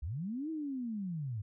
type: linear two-way sweep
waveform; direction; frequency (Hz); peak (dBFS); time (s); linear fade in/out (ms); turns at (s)
sine; up then down; 59.8 to 325.7 to 97; -35; 0.02-1.42; 10; 0.5
effects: none